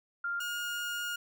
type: tone pair in turn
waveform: sine / 30% pulse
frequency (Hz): 1396.9 / 1425.4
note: F6 / F6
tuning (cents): 0 / +35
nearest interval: unison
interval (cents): 35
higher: second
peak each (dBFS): -31 / -31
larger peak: neither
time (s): 0.24-0.4 / 0.4-1.16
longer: second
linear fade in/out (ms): 5
effects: none